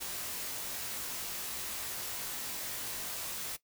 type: noise with comb filter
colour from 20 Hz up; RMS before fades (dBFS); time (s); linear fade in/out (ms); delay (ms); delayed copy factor
white; -39; 0-3.57; 20; 20; -0.85
effects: noise-tail reverb RT60 0.1 s tail -17 dB re dry